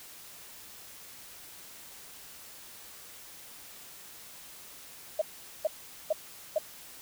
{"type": "tone bursts", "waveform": "sine", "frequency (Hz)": 622.3, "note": "D#5", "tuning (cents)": 0, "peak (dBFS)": -23, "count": 4, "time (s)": [5.19, 6.584], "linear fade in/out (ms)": 5, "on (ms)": 26, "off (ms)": 430, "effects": ["white hiss -49 dBFS RMS until 7.01 s"]}